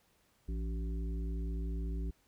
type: harmonic tone with a mistuned harmonic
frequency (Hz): 56.9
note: A#1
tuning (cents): -41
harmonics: 1 / 3 / 5 / 7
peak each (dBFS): -34 / -44 / -48 / -51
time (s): 0.48-2.11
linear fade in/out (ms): 10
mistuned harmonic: 7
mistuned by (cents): -74
effects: pink hiss -71 dBFS RMS until 2.27 s